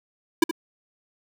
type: tone with echo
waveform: square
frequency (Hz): 329.6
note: E4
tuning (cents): 0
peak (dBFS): -13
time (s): 0.42-0.44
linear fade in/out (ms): 5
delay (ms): 72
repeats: 1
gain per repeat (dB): -11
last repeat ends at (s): 0.512
effects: none